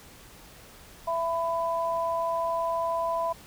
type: tone pair together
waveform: sine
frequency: 667 / 999.4 Hz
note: E5 / B5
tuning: +20 / +20 cents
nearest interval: perfect fifth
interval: 700 cents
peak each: -28 dBFS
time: 1.07-3.33 s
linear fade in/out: 10 ms
effects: pink hiss -50 dBFS RMS until 3.46 s